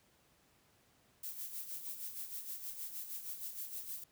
violet noise with tremolo, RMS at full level -42 dBFS, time 1.23-4.04 s, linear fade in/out 5 ms, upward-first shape sine, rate 6.4 Hz, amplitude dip 60%, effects pink hiss -70 dBFS RMS until 4.11 s + high-pass 60 Hz 12 dB/octave

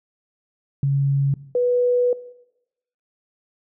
sine tone pair in turn, 138.9 / 491.4 Hz, C#3 / B4, +4 / -9 cents, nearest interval octave + minor seventh, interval 2187 cents, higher second, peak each -16 dBFS, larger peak neither, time 0.83-1.34 / 1.55-2.13 s, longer second, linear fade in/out 2 ms, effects noise-tail reverb RT60 0.9 s tail -18 dB re dry

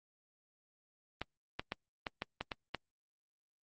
clicks, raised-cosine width 0.3 ms, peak -20 dBFS, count 8, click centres 1.216 / 1.595 / 1.721 / 2.068 / 2.221 / 2.41 / 2.518 / 2.747 s, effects Opus 24 kbps

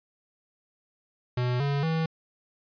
square tone with pitch steps, 123.9 / 141.5 / 161.61 Hz, B2 / C#3 / E3, +6 / +36 / -34 cents, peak -25 dBFS, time 1.37-2.06 s, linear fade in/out 5 ms, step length 230 ms, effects resampled to 11025 Hz

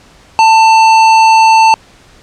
sine tone with tanh clipping, 890 Hz, A5, 20 cents sharp, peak -5 dBFS, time 0.39-1.74 s, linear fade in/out 0 ms, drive 16 dB, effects pink hiss -42 dBFS RMS until 2.22 s + low-pass 7000 Hz 12 dB/octave

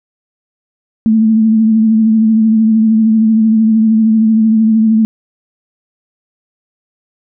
sine tone with vibrato, 220.7 Hz, A3, 5 cents sharp, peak -6 dBFS, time 1.06-5.05 s, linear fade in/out 0 ms, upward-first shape triangle, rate 13 Hz, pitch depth 42 cents each way, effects none

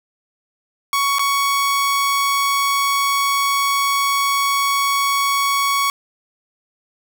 sawtooth tone with dropouts, 1116 Hz, C#6, 11 cents sharp, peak -12 dBFS, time 0.93-5.9 s, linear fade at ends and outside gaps 1 ms, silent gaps 1.185-1.193 s, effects none

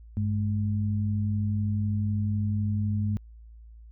sine tone pair together, 100 / 211.9 Hz, G2 / G#3, +35 / +35 cents, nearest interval octave + minor second, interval 1300 cents, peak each -25 / -30 dBFS, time 0.17-3.17 s, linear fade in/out 0 ms, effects added 56 Hz sine -45 dBFS peak until 3.91 s

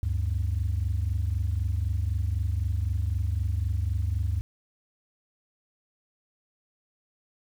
sine tone pair together, 73.42 / 97.34 Hz, D2 / G2, 0 / -12 cents, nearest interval perfect fourth, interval 488 cents, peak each -26 dBFS, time 0.03-4.41 s, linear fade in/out 0 ms, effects tanh soft clip ceiling -19 dBFS + 9-bit

